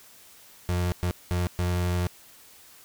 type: tone bursts at uneven times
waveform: 35% pulse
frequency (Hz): 88.8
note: F2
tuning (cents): +29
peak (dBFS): -22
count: 4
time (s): 0.69-0.92 / 1.03-1.11 / 1.31-1.47 / 1.59-2.07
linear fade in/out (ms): 0
effects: white hiss -52 dBFS RMS until 2.84 s